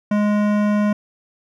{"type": "tone with hard clipping", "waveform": "sine", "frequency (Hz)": 208.1, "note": "G#3", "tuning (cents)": 4, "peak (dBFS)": -17, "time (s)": [0.11, 0.93], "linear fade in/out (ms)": 5, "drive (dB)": 16, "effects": []}